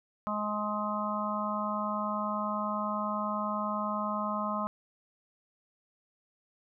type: harmonic tone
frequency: 210 Hz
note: G#3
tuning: 19 cents sharp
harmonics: 1 / 3 / 4 / 5 / 6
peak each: -35 / -37 / -41 / -34 / -36 dBFS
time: 0.27-4.67 s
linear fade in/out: 0 ms
effects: none